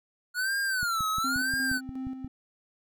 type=tone with vibrato; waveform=square; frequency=1435 Hz; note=F6; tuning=47 cents sharp; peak=-27 dBFS; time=0.34-1.81 s; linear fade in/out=50 ms; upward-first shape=sine; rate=1 Hz; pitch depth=200 cents each way
type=click train; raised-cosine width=5 ms; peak=-26 dBFS; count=9; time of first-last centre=0.83-2.246 s; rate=5.65 Hz
type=tone with tremolo; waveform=triangle; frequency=261.6 Hz; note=C4; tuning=in tune; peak=-30 dBFS; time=1.24-2.28 s; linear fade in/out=5 ms; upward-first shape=square; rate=2.8 Hz; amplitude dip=50%
effects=none